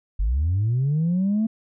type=linear sweep; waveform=sine; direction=up; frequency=43.65 to 225.4 Hz; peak=-17 dBFS; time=0.19-1.47 s; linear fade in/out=10 ms; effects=tanh soft clip ceiling -16 dBFS